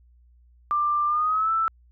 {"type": "tone with pitch glide", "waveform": "sine", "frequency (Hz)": [1186, 1323.6], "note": ["D6", "E6"], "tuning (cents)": [17, 7], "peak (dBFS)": -20, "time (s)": [0.71, 1.68], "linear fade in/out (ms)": 0, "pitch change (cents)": 190, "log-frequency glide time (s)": [1.07, 1.51], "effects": ["added 60 Hz sine -53 dBFS peak until 1.91 s"]}